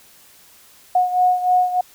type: beating tone pair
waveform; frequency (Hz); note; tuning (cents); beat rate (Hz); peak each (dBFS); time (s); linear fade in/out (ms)
sine; 727 / 730.3; F#5 / F#5; -31 / -23; 3.3; -15 / -20; 0.95-1.81; 5
effects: white hiss -49 dBFS RMS until 1.94 s